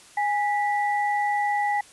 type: tone pair together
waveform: sine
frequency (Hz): 824.9 / 1962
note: G#5 / B6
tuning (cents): -12 / -12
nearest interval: octave + minor third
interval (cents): 1500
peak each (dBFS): -22 / -28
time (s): 0.17-1.81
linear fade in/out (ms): 5
effects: white hiss -50 dBFS RMS until 1.92 s + resampled to 24000 Hz